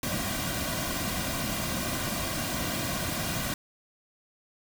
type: noise with comb filter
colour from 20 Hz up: pink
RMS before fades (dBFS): -31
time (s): 0.03-3.54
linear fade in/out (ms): 2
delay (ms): 2.3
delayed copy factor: -0.7
effects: none